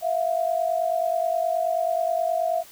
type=tone pair together; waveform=sine; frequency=659.3 / 708.7 Hz; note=E5 / F5; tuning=0 / +25 cents; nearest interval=minor second; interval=125 cents; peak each=-23 / -25 dBFS; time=0.01-2.64 s; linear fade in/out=50 ms; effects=white hiss -48 dBFS RMS until 2.71 s